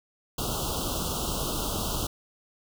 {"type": "band-stop noise", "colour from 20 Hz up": "pink", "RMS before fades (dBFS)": -30, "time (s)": [0.38, 2.07], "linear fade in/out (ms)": 5, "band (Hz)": [1400, 2800], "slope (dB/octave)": 96, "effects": []}